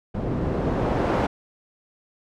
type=noise with low-pass filter sweep; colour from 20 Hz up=white; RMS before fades=-24 dBFS; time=0.14-1.27 s; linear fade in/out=10 ms; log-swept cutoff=290 to 770 Hz; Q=0.76; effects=none